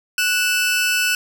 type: tone pair together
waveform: sawtooth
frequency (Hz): 1480 / 2637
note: F#6 / E7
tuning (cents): 0 / 0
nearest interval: minor seventh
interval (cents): 1000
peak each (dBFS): -16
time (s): 0.18-1.15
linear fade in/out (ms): 2
effects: none